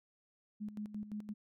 sine tone with tremolo, 210 Hz, G#3, 19 cents sharp, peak -38 dBFS, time 0.6-1.34 s, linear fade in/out 20 ms, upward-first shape square, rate 5.8 Hz, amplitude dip 70%, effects none

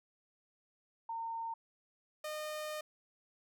sine / sawtooth tone pair in turn, 913 / 611 Hz, A#5 / D#5, -36 / -32 cents, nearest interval perfect fifth, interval 696 cents, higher first, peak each -37 / -35 dBFS, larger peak second, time 1.09-1.54 / 2.24-2.81 s, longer second, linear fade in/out 5 ms, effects none

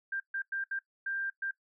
sine tone bursts at uneven times, 1586 Hz, G6, 20 cents sharp, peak -32 dBFS, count 6, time 0.12-0.2 / 0.34-0.42 / 0.52-0.64 / 0.71-0.79 / 1.06-1.3 / 1.42-1.51 s, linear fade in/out 5 ms, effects noise-tail reverb RT60 0.1 s tail -17 dB re dry

